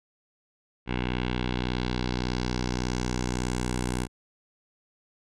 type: tone with low-pass filter sweep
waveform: 10% pulse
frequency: 61.74 Hz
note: B1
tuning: in tune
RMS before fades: -29 dBFS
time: 0.86-4.08 s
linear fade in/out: 50 ms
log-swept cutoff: 2700 to 9500 Hz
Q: 2.2
effects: none